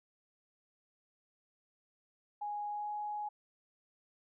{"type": "tone with pitch glide", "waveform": "sine", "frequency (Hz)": [829, 836.2], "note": ["G#5", "G#5"], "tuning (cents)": [-3, 12], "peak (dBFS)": -36, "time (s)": [2.41, 3.29], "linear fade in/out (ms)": 10, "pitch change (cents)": 15, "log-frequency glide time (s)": [2.68, 2.9], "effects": []}